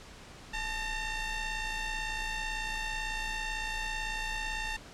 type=ring-modulated tone; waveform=20% pulse; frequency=898 Hz; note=A5; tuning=35 cents sharp; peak=-25 dBFS; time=0.53-4.77 s; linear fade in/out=10 ms; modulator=927 Hz; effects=pink hiss -50 dBFS RMS until 4.93 s + low-pass 7000 Hz 12 dB/octave